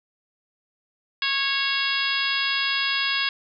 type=harmonic tone with a mistuned harmonic; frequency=550 Hz; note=C#5; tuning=14 cents flat; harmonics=2 / 3 / 4 / 5 / 6 / 7 / 8 / 9; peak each=-32 / -28 / -30 / -28 / -28 / -32 / -33 / -31 dBFS; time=1.22-3.29 s; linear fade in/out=2 ms; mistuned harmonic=6; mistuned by=+18 cents; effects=none